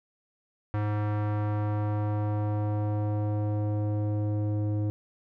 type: tone with low-pass filter sweep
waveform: square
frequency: 104.9 Hz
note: G#2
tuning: 18 cents sharp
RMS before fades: -28 dBFS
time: 0.74-4.9 s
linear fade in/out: 0 ms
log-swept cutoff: 1500 to 410 Hz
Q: 1.2
effects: none